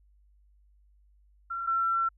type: tone pair in turn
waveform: sine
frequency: 1364 / 1351.5 Hz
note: F6 / E6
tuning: -41 / +43 cents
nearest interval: unison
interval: 16 cents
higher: first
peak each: -31 / -24 dBFS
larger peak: second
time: 1.5-1.67 / 1.67-2.09 s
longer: second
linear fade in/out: 10 ms
effects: added 50 Hz sine -59 dBFS peak until 2.17 s